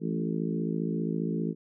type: harmonic tone with a mistuned harmonic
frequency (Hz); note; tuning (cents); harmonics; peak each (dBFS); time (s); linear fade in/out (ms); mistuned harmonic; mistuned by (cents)
55; A1; 0; 3 / 4 / 5 / 6 / 7 / 8; -31 / -33 / -35 / -37 / -38 / -39; 0-1.55; 50; 3; +27
effects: none